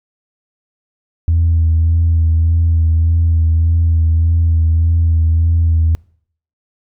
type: tone with vibrato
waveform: sine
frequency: 82.2 Hz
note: E2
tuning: 4 cents flat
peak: -8 dBFS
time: 1.28-5.95 s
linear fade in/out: 0 ms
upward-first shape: sine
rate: 1.7 Hz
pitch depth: 26 cents each way
effects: noise-tail reverb RT60 0.6 s tail -26 dB re dry + tanh soft clip ceiling -6 dBFS